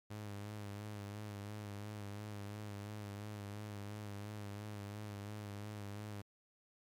sawtooth tone with vibrato, 103.4 Hz, G#2, 7 cents flat, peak -40 dBFS, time 0.1-6.22 s, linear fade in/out 10 ms, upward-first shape sine, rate 2.9 Hz, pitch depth 45 cents each way, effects MP3 96 kbps

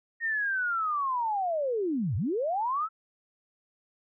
sine linear two-way sweep, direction down then up, 1864.7 to 84.9 to 1343 Hz, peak -26 dBFS, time 0.2-2.89 s, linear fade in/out 50 ms, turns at 2.16 s, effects none

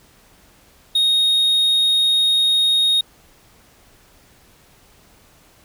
triangle tone, 3729 Hz, A#7, in tune, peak -12 dBFS, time 0.95-3.01 s, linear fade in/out 5 ms, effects pink hiss -52 dBFS RMS until 5.64 s

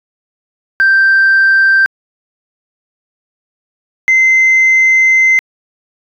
sine tone pair in turn, 1568 / 2069 Hz, G6 / C7, 0 / -20 cents, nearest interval perfect fourth, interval 480 cents, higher second, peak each -4 dBFS, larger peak neither, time 0.8-1.86 / 4.08-5.39 s, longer second, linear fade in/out 0 ms, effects tanh soft clip ceiling -3 dBFS

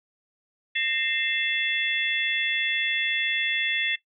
sine tone cluster, 1831 / 2097 / 2664 / 3424 Hz, A#6 / C7 / E7 / A7, -32 / +3 / +18 / -48 cents, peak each -29 dBFS, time 0.75-3.96 s, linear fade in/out 10 ms, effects noise-tail reverb RT60 0.1 s tail -17 dB re dry

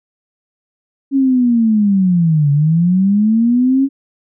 sine linear two-way sweep, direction down then up, 277.2 to 140.8 to 277.2 Hz, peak -9 dBFS, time 1.11-3.89 s, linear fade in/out 50 ms, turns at 2.51 s, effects none

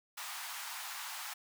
pink high-pass noise, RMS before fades -43 dBFS, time 0.17-1.34 s, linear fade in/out 10 ms, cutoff 780 Hz, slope 48 dB/octave, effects none

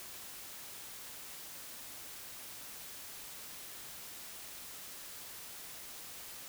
silence, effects white hiss -48 dBFS RMS until 6.48 s

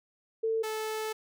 sine / sawtooth tone pair in turn, 447.2 / 435.7 Hz, A4 / A4, +28 / -17 cents, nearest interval unison, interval 45 cents, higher first, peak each -26 / -28 dBFS, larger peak first, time 0.43-0.63 / 0.63-1.13 s, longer second, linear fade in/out 10 ms, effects none

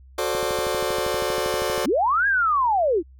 sawtooth chord, D dominant seventh, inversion first, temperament just, 367.1 / 440.5 / 528.6 / 587.3 Hz, F#4 / A4 / C5 / D5, -14 / +2 / +18 / 0 cents, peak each -24 dBFS, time 0.18-1.86 s, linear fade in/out 5 ms
click train, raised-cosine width 3 ms, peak -22 dBFS, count 19, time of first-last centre 0.35-1.779 s, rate 12.6 Hz
sine linear two-way sweep, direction up then down, 146.83 to 1664 to 295.2 Hz, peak -17 dBFS, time 1.84-3.03 s, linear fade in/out 50 ms, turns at 2.27 s
effects added 65 Hz sine -45 dBFS peak until 3.19 s

